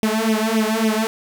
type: tone with flanger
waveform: sawtooth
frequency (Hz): 220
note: A3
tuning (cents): 0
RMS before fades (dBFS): -19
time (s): 0.03-1.07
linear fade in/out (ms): 0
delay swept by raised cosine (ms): 0.33 to 3.43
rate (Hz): 3.6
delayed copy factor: +0.95
effects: none